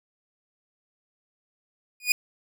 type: tone with exponential growth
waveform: sawtooth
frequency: 2461 Hz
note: D#7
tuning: 20 cents flat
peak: -11 dBFS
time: 2-2.12 s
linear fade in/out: 2 ms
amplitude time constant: 25 ms
effects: none